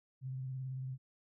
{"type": "tone with vibrato", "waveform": "sine", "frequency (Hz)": 130.81, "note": "C3", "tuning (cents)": 0, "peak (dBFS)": -38, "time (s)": [0.21, 0.98], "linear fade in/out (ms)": 50, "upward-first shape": "square", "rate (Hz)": 18, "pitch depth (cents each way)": 28, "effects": []}